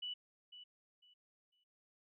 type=tone with echo; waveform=sine; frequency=2960 Hz; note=F#7; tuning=in tune; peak=-40 dBFS; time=0.02-0.14 s; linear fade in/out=10 ms; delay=500 ms; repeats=3; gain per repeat=-12 dB; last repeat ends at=1.64 s; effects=none